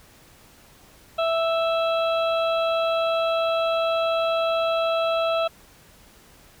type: harmonic tone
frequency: 659.3 Hz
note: E5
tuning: in tune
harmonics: 1 / 2 / 4 / 5 / 6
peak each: -21 / -27 / -33 / -35 / -37 dBFS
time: 1.18-5.48 s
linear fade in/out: 10 ms
effects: pink hiss -52 dBFS RMS until 6.6 s